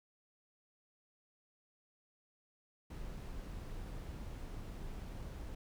brown noise, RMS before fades -45 dBFS, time 2.9-5.55 s, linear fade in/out 5 ms, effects none

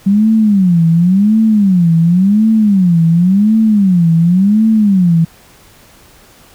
sine tone with vibrato, 190.9 Hz, G3, 46 cents flat, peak -6 dBFS, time 0.06-5.25 s, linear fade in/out 10 ms, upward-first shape sine, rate 0.92 Hz, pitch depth 260 cents each way, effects pink hiss -43 dBFS RMS until 6.54 s

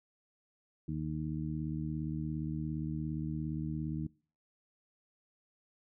harmonic tone, 77.3 Hz, D#2, 11 cents flat, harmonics 1 / 2 / 3 / 4, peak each -43 / -36 / -41 / -41 dBFS, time 0.88-4.07 s, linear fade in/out 5 ms, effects noise-tail reverb RT60 0.4 s tail -23 dB re dry

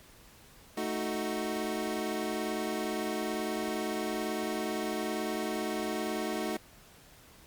25% pulse chord, D# diminished, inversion second, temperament equal, 220 / 311.1 / 370 Hz, A3 / D#4 / F#4, 0 / 0 / 0 cents, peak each -32 dBFS, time 0.77-6.57 s, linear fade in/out 5 ms, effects pink hiss -56 dBFS RMS until 7.46 s + MP3 96 kbps

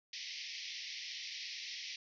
white band-pass noise, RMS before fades -45 dBFS, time 0.13-1.96 s, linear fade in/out 2 ms, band 1900 to 5800 Hz, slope 96 dB/octave, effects none

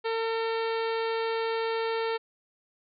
harmonic tone with a mistuned harmonic, 452.3 Hz, A4, 48 cents sharp, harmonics 1 / 2 / 3 / 4 / 5 / 6 / 7 / 8 / 9 / 10, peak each -28 / -34 / -38 / -40 / -42 / -44 / -45 / -46 / -47 / -48 dBFS, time 0.04-2.18 s, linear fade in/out 20 ms, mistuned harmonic 8, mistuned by +33 cents, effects none

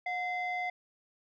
sine tone pair together, 725.1 / 2064 Hz, F#5 / C7, -35 / -24 cents, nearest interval octave + tritone, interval 1811 cents, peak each -32 / -33 dBFS, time 0.06-0.7 s, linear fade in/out 5 ms, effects tanh soft clip ceiling -28 dBFS

